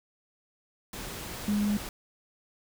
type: tone in noise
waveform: sine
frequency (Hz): 206.8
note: G#3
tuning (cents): -7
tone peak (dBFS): -24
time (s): 1.48-1.77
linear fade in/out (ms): 2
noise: pink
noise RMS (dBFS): -39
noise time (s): 0.93-1.89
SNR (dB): +12
effects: none